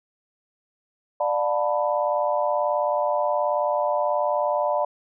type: chord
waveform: sine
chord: B half-diminished seventh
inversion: first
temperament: just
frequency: 592.7 / 711.2 / 889 / 987.8 Hz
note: D5 / F5 / A5 / B5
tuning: +16 / +31 / +18 / 0 cents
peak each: -23 / -27 / -28 / -27 dBFS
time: 1.2-4.85 s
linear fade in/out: 5 ms
effects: none